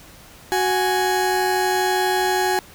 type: tone pair together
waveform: 30% pulse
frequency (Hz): 370 / 832.3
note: F#4 / G#5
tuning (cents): 0 / +4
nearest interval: octave + major second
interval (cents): 1404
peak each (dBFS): -18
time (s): 0.52-2.59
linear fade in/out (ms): 0
effects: pink hiss -45 dBFS RMS until 2.74 s